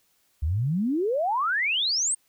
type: exponential sweep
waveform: sine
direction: up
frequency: 69.3 to 8870 Hz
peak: -22 dBFS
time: 0.42-2.15 s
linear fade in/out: 10 ms
effects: white hiss -67 dBFS RMS until 2.28 s